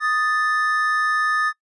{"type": "tone pair together", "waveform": "triangle", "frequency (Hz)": [1242.8, 1760], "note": ["D#6", "A6"], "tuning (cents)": [-2, 0], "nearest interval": "tritone", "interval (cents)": 602, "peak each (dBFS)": -19, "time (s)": [0, 1.53], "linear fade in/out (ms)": 50, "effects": ["noise-tail reverb RT60 0.1 s tail -21 dB re dry", "resampled to 24000 Hz"]}